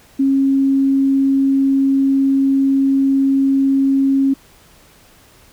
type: tone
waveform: sine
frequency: 271.8 Hz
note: C#4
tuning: 34 cents flat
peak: -11 dBFS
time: 0.19-4.34 s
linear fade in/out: 10 ms
effects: pink hiss -48 dBFS RMS until 5.52 s